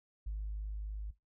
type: tone with level ramp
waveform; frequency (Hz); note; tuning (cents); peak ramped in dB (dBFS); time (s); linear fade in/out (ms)
sine; 51.91; G#1; 0; -34 to -37; 0.26-1.11; 10
effects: noise-tail reverb RT60 0.2 s tail -18 dB re dry + tanh soft clip ceiling -32 dBFS